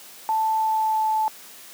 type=tone with pitch glide; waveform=sine; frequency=880 to 871.9 Hz; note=A5 to A5; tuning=0 to -16 cents; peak=-19 dBFS; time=0.29-1.28 s; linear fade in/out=0 ms; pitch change=-16 cents; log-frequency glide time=0.52-1.11 s; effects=white hiss -44 dBFS RMS until 1.73 s + high-pass 200 Hz 12 dB/octave